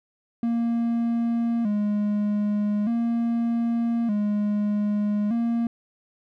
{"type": "tone with vibrato", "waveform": "triangle", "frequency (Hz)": 220, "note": "A3", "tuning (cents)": 0, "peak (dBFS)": -19, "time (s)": [0.43, 5.67], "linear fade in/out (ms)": 2, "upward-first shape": "square", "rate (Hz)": 0.41, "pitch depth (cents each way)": 100, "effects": []}